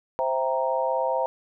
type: chord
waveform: sine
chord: C dominant seventh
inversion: none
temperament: equal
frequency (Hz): 523.3 / 659.3 / 784 / 932.3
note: C5 / E5 / G5 / Bb5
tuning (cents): 0 / 0 / 0 / 0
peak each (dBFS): -26 / -28 / -31 / -27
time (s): 0.19-1.26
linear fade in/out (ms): 0
effects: none